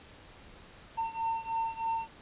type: beating tone pair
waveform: triangle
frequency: 905 / 908.2 Hz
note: A5 / A#5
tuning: +48 / -45 cents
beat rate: 3.2 Hz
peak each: -31 / -33 dBFS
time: 0.97-2.08 s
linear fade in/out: 20 ms
effects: pink hiss -53 dBFS RMS until 2.21 s + resampled to 8000 Hz